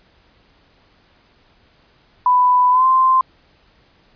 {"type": "tone with pitch glide", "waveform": "sine", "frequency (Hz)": [995, 1041.5], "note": ["B5", "C6"], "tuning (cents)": [13, -8], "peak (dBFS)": -10, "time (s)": [2.26, 3.21], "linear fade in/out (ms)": 2, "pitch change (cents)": 79, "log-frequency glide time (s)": [2.71, 2.85], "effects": ["pink hiss -55 dBFS RMS until 4.15 s", "resampled to 11025 Hz"]}